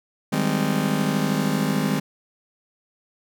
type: chord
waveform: 40% pulse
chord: Ab major seventh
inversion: second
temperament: just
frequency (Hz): 155.74 / 194.67 / 207.7 / 259.6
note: Eb3 / G3 / Ab3 / C4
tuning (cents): +2 / -12 / 0 / -13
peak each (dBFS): -25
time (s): 0.32-2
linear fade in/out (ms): 10
effects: none